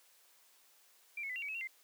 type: tone with pitch steps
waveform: sine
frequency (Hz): 2361 / 2192 / 2005 / 2762 / 2272 / 2575 / 2742 / 2088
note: D7 / C#7 / B6 / F7 / C#7 / E7 / F7 / C7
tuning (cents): +9 / -20 / +26 / -20 / +42 / -41 / -32 / -4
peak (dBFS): -38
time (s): 1.17-1.674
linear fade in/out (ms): 5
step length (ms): 63
effects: white hiss -66 dBFS RMS until 1.83 s + high-pass 400 Hz 12 dB/octave